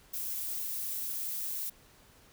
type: noise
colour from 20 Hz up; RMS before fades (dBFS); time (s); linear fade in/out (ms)
violet; -36; 0.13-1.7; 10
effects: pink hiss -60 dBFS RMS until 2.32 s